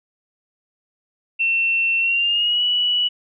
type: tone with pitch glide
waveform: sine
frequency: 2700 to 2944 Hz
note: E7 to F#7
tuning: +41 to -9 cents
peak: -16 dBFS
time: 1.39-3.09 s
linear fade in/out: 20 ms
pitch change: +150 cents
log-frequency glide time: 1.99-2.63 s
effects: none

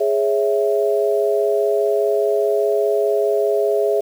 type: chord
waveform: sine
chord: C# minor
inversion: second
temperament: equal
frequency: 415.3 / 554.4 / 659.3 Hz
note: G#4 / C#5 / E5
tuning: 0 / 0 / 0 cents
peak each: -17 / -22 / -20 dBFS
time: 0-4.01 s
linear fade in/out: 10 ms
effects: 7-bit

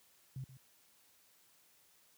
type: tone with echo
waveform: sine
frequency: 131.5 Hz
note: C3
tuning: 9 cents sharp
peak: -40 dBFS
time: 0.36-0.44 s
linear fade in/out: 2 ms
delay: 130 ms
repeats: 1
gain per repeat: -13 dB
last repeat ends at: 0.57 s
effects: white hiss -68 dBFS RMS until 2.17 s + high-pass 60 Hz 12 dB/octave

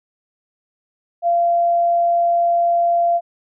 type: tone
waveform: sine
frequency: 688 Hz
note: F5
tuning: 26 cents flat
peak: -13 dBFS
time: 1.22-3.21 s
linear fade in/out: 50 ms
effects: none

